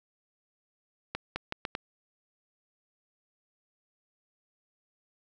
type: accelerating click train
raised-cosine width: 0.3 ms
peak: -16 dBFS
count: 5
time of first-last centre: 1.15-1.751 s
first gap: 210 ms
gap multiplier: 0.78
effects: none